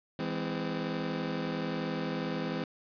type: chord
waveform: 25% pulse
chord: E augmented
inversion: none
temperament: just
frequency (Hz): 164.81 / 206 / 257.5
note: E3 / G#3 / B#3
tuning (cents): 0 / -14 / -28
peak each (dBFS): -32 / -34 / -32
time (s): 0.19-2.64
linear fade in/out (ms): 2
effects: resampled to 11025 Hz + 9-bit